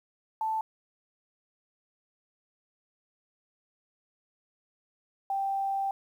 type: tone pair in turn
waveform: sine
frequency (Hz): 880 / 784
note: A5 / G5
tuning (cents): 0 / 0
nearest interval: major second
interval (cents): 200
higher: first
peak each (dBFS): -27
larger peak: neither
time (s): 0.41-0.61 / 5.3-5.91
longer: second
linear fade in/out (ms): 2
effects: 10-bit